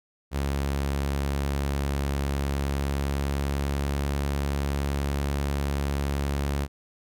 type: tone with pitch glide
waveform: sawtooth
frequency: 69.8 to 70.41 Hz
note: C#2 to C#2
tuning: +13 to +28 cents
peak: -21 dBFS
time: 0.31-6.68 s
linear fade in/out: 50 ms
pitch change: +15 cents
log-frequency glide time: 2.69-4.05 s
effects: none